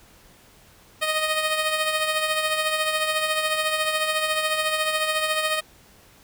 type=tone with tremolo; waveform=10% pulse; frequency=622.3 Hz; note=D#5; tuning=in tune; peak=-11 dBFS; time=1.01-5.61 s; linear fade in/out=20 ms; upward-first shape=triangle; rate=14 Hz; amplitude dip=55%; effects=pink hiss -53 dBFS RMS until 6.23 s